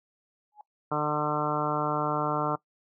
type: tone with exponential growth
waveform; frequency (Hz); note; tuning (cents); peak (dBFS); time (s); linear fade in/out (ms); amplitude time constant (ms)
sine; 840; G#5; +19; -39; 0.52-0.61; 2; 19
type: harmonic tone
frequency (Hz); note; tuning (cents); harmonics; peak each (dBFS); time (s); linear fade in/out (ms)
150; D3; +37; 1 / 2 / 3 / 4 / 5 / 6 / 7 / 8 / 9; -34 / -34 / -34 / -34 / -34 / -34 / -34 / -34 / -34; 0.91-2.56; 10
effects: noise-tail reverb RT60 0.1 s tail -20 dB re dry